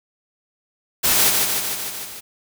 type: noise with echo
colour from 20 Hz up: white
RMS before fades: -17 dBFS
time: 1.03-1.31 s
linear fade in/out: 20 ms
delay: 150 ms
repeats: 6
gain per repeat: -3 dB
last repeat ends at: 2.21 s
effects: none